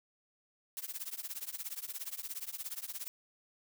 blue noise with tremolo, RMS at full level -38 dBFS, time 0.77-3.08 s, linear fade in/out 0 ms, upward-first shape triangle, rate 17 Hz, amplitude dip 100%, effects none

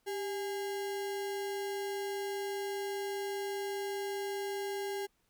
sine tone with sample-and-hold, 395 Hz, G4, 13 cents sharp, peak -34 dBFS, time 0.06-5.07 s, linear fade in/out 20 ms, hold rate 1225 Hz, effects pink hiss -75 dBFS RMS until 5.29 s

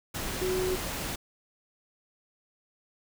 sine tone in noise, 370 Hz, F#4, in tune, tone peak -27 dBFS, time 0.41-0.76 s, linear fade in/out 10 ms, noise pink, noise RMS -34 dBFS, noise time 0.14-1.16 s, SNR +4 dB, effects none

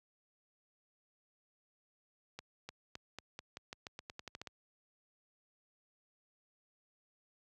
accelerating click train, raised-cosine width 0.2 ms, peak -27 dBFS, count 15, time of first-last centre 2.39-4.472 s, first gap 300 ms, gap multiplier 0.88, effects high-pass 60 Hz 12 dB/octave

